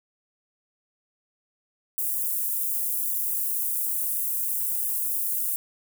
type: high-pass noise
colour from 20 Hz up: white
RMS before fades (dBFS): -27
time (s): 1.98-5.56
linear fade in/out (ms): 0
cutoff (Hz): 10000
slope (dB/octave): 24
effects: none